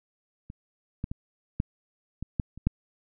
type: clicks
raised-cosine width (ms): 5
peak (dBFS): -28 / -18 / -21 / -13 / -21 / -13 / -30 / -10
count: 8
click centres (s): 0.501 / 1.041 / 1.115 / 1.601 / 2.226 / 2.398 / 2.576 / 2.67
effects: none